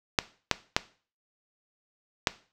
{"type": "clicks", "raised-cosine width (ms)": 0.2, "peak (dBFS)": -3, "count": 4, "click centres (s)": [0.188, 0.513, 0.765, 2.272], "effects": ["noise-tail reverb RT60 0.4 s tail -17 dB re dry"]}